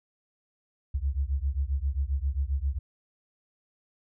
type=beating tone pair; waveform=sine; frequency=65.6 / 73.1 Hz; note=C2 / D2; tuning=+5 / -7 cents; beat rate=7.5 Hz; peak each=-28 / -29 dBFS; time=0.94-2.79 s; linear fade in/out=10 ms; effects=none